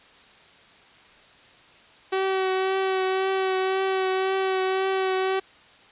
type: tone with vibrato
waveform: sawtooth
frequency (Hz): 380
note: F#4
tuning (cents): +46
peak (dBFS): -18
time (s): 2.12-5.4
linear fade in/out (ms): 10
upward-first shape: triangle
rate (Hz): 1.9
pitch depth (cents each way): 20
effects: white hiss -52 dBFS RMS until 5.91 s + resampled to 8000 Hz